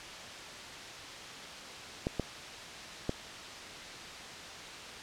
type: clicks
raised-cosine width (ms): 2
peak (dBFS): -17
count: 3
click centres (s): 2.069 / 2.197 / 3.094
effects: white hiss -44 dBFS RMS until 5.02 s + low-pass 5000 Hz 12 dB/octave